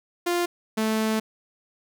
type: tone pair in turn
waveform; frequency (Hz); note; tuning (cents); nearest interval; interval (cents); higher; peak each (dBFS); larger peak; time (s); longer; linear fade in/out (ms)
sawtooth; 349.2 / 219.1; F4 / A3; 0 / -7; minor sixth; 807; first; -18; neither; 0.26-0.46 / 0.77-1.2; second; 10
effects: none